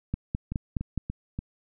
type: two click trains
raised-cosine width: 5 ms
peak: -19 / -15 dBFS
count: 4 / 5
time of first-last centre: 0.52-1.39 / 0.14-0.977 s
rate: 3.45 / 4.78 Hz
effects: none